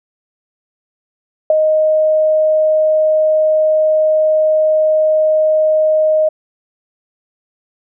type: tone with ADSR envelope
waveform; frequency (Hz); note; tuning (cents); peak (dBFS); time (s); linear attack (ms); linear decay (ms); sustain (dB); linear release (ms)
sine; 622.3; D#5; 0; -4; 1.5-6.29; 3; 11; -5; 8
effects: none